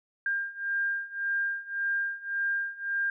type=beating tone pair; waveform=sine; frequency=1600 / 1601.8 Hz; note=G6 / G6; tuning=+35 / +37 cents; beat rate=1.8 Hz; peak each=-32 / -30 dBFS; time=0.26-3.1 s; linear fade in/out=2 ms; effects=none